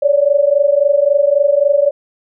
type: tone pair together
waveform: sine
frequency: 559.3 / 583 Hz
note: C#5 / D5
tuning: +15 / -13 cents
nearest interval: minor second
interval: 72 cents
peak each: -12 dBFS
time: 0.02-1.91 s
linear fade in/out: 10 ms
effects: none